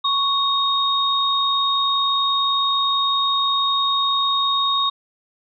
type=tone pair together; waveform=sine; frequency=1108.7 / 3729 Hz; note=C#6 / A#7; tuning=0 / 0 cents; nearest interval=octave + major sixth; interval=2100 cents; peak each=-20 / -19 dBFS; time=0.04-4.9 s; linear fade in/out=10 ms; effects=none